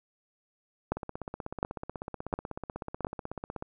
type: two click trains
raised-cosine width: 1 ms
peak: -13 / -22 dBFS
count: 4 / 44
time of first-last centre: 0.92-3.048 / 0.97-3.624 s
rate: 1.41 / 16.2 Hz
effects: none